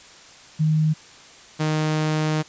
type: tone pair in turn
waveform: sine / sawtooth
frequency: 155.7 / 154.87 Hz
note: D#3 / D#3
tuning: +2 / -8 cents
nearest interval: unison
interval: 10 cents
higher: first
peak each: -16 dBFS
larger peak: neither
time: 0.59-0.94 / 1.59-2.43 s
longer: second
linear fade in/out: 20 ms
effects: white hiss -46 dBFS RMS until 2.48 s + resampled to 16000 Hz